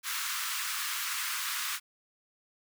pink high-pass noise, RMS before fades -34 dBFS, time 0.03-1.8 s, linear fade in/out 50 ms, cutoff 1100 Hz, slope 48 dB/octave, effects none

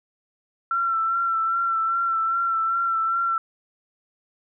sine tone with vibrato, 1349 Hz, E6, 40 cents sharp, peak -20 dBFS, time 0.71-3.38 s, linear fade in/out 2 ms, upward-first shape sine, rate 2.5 Hz, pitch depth 29 cents each way, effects none

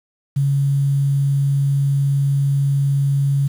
sine tone with quantisation, 139.4 Hz, C#3, 10 cents sharp, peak -14 dBFS, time 0.36-3.48 s, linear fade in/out 10 ms, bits 7, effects none

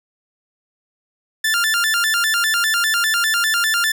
sawtooth tone with vibrato, 1568 Hz, G6, in tune, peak -12 dBFS, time 1.44-3.92 s, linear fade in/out 5 ms, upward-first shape square, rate 5 Hz, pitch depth 200 cents each way, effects none

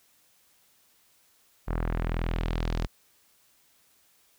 sawtooth tone with low-pass filter sweep, 41.2 Hz, E1, in tune, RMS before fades -29 dBFS, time 1.67-2.87 s, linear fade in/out 20 ms, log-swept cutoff 1400 to 5500 Hz, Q 1.3, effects white hiss -64 dBFS RMS until 4.38 s

